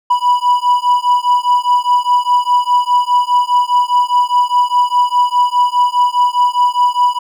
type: beating tone pair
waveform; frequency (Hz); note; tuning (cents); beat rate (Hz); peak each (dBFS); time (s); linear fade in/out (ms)
triangle; 980 / 984.9; B5 / B5; -14 / -5; 4.9; -11; 0.1-7.19; 10
effects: none